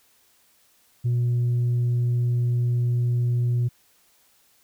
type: tone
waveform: sine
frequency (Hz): 121.1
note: B2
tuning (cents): -34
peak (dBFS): -17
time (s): 1.04-3.69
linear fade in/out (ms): 20
effects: tanh soft clip ceiling -18 dBFS + white hiss -61 dBFS RMS until 4.63 s